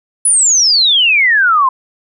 sine exponential sweep, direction down, 10240 to 1011 Hz, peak -7 dBFS, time 0.25-1.69 s, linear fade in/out 5 ms, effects none

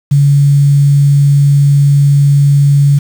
sine tone with quantisation, 142 Hz, C#3, 42 cents sharp, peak -4 dBFS, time 0.11-2.99 s, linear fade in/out 10 ms, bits 5, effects none

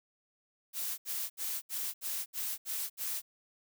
blue noise bursts, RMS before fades -36 dBFS, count 8, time 0.73-3.22 s, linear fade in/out 50 ms, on 250 ms, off 70 ms, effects none

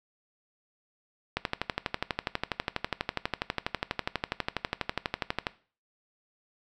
click train, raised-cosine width 0.3 ms, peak -11 dBFS, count 51, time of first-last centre 1.37-5.468 s, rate 12.2 Hz, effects noise-tail reverb RT60 0.4 s tail -18 dB re dry

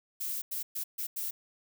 violet noise bursts at uneven times, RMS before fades -35 dBFS, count 5, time 0.2-0.42 / 0.51-0.63 / 0.75-0.84 / 0.98-1.07 / 1.16-1.31 s, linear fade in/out 10 ms, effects none

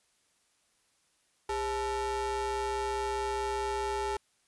square ring-modulated tone, 233.1 Hz, A#3, in tune, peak -28 dBFS, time 1.49-4.17 s, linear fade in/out 5 ms, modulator 637 Hz, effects white hiss -71 dBFS RMS until 4.47 s + resampled to 24000 Hz

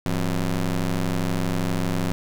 25% pulse ring-modulated tone, 92.5 Hz, F#2, in tune, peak -15 dBFS, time 0.06-2.12 s, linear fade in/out 0 ms, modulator 79.9 Hz, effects none

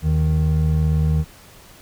triangle tone pair together, 77.63 / 155.56 Hz, D#2 / D#3, -3 / 0 cents, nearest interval octave, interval 1203 cents, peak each -16 dBFS, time 0.02-1.25 s, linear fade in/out 50 ms, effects pink hiss -46 dBFS RMS until 1.81 s

